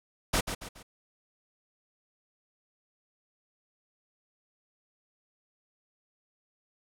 pink noise with echo, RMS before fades -26 dBFS, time 0.33-0.41 s, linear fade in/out 10 ms, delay 140 ms, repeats 3, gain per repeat -8 dB, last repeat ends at 0.83 s, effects low-pass 12000 Hz 12 dB/octave

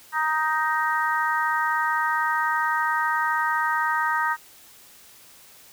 harmonic tone, 311.9 Hz, D#4, 4 cents sharp, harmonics 3 / 4 / 5 / 6, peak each -25 / -26 / -27 / -28 dBFS, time 0.12-4.37 s, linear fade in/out 50 ms, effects white hiss -50 dBFS RMS until 5.72 s

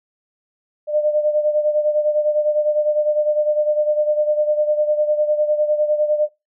sine beating tone pair, 600 / 609.9 Hz, D5 / D#5, +37 / -35 cents, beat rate 9.9 Hz, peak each -16 / -22 dBFS, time 0.87-6.29 s, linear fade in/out 50 ms, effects noise-tail reverb RT60 0.2 s tail -17 dB re dry

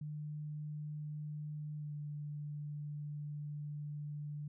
sine tone with pitch glide, 150.3 to 147.72 Hz, D3 to D3, +40 to +10 cents, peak -40 dBFS, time 0.01-4.48 s, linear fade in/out 5 ms, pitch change -30 cents, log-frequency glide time 1.75-1.93 s, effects none

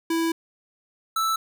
square tone pair in turn, 329.6 / 1318.4 Hz, E4 / E6, 0 / 0 cents, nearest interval 2 octaves, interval 2400 cents, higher second, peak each -22 dBFS, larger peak neither, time 0.1-0.32 / 1.16-1.36 s, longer first, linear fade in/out 5 ms, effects none

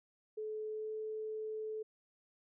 sine tone with pitch glide, 431.2 to 434.2 Hz, A4 to A4, -35 to -23 cents, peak -38 dBFS, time 0.37-1.83 s, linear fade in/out 10 ms, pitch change +12 cents, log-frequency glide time 0.71-0.92 s, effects none

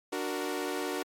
sawtooth chord, D augmented, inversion none, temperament equal, 293.7 / 370 / 466.2 Hz, D4 / F#4 / A#4, 0 / 0 / 0 cents, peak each -32 / -31 / -33 dBFS, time 0.12-1.03 s, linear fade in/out 10 ms, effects MP3 64 kbps

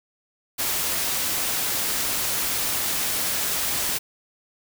white noise, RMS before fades -25 dBFS, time 0.58-3.99 s, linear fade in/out 20 ms, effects none

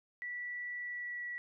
sine tone with pitch glide, 1956 to 1941.4 Hz, B6 to B6, -17 to -30 cents, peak -38 dBFS, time 0.22-1.38 s, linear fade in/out 0 ms, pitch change -13 cents, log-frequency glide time 0.77-1.25 s, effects none

